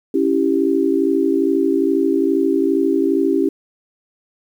sine chord, C# diminished, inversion none, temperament equal, 277.2 / 329.6 / 392 Hz, C#4 / E4 / G4, 0 / 0 / 0 cents, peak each -18 dBFS, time 0.14-3.49 s, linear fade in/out 5 ms, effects 8-bit

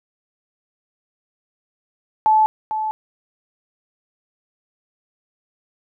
sine tone with echo, 867 Hz, A5, 26 cents flat, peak -11 dBFS, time 2.26-2.46 s, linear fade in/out 0 ms, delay 450 ms, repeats 1, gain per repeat -9 dB, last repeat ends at 2.91 s, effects none

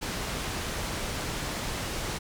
pink low-pass noise, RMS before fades -33 dBFS, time 0.01-2.19 s, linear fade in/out 20 ms, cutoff 9100 Hz, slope 12 dB/octave, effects none

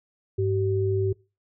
sine tone pair together, 101.47 / 383.1 Hz, G#2 / G4, -40 / -40 cents, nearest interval octave + major seventh, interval 2300 cents, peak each -24 dBFS, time 0.38-1.13 s, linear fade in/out 10 ms, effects noise-tail reverb RT60 0.3 s tail -23 dB re dry

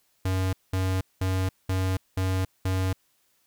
square tone bursts, 93.9 Hz, F#2, 26 cents sharp, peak -24 dBFS, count 6, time 0.25-2.93 s, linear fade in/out 5 ms, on 280 ms, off 200 ms, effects white hiss -68 dBFS RMS until 3.46 s

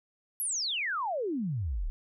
sine exponential sweep, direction down, 11890 to 32.7 Hz, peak -29 dBFS, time 0.4-1.9 s, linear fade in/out 0 ms, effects none

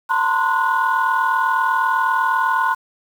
sine tone cluster, 905 / 1013 / 1053 / 1461 Hz, A5 / B5 / C6 / F#6, +48 / +44 / +11 / -22 cents, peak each -20 dBFS, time 0.09-2.75 s, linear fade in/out 20 ms, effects tanh soft clip ceiling -8 dBFS + 7-bit

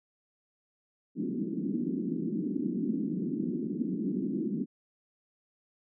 pink band-pass noise, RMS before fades -32 dBFS, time 1.15-4.66 s, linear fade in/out 50 ms, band 180 to 340 Hz, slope 48 dB/octave, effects none

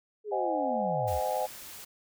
sine linear sweep, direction down, 433.2 to 55.9 Hz, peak -33 dBFS, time 0.24-1.21 s, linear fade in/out 50 ms
sine chord, Ab dominant seventh, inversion first, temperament just, 519.1 / 623 / 747.5 / 830.6 Hz, C5 / Eb5 / Gb5 / Ab5, -14 / +2 / +17 / 0 cents, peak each -33 dBFS, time 0.31-1.47 s, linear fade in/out 20 ms
white noise, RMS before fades -45 dBFS, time 1.07-1.85 s, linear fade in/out 10 ms
effects none

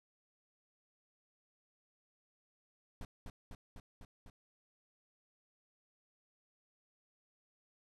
brown noise with echo, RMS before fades -43 dBFS, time 3.01-3.05 s, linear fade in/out 2 ms, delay 250 ms, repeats 5, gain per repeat -2 dB, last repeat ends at 4.3 s, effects resampled to 32000 Hz

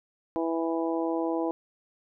harmonic tone, 164.81 Hz, E3, in tune, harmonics 2 / 3 / 4 / 5 / 6, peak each -28 / -32 / -34 / -36 / -38 dBFS, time 0.36-1.51 s, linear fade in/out 0 ms, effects none

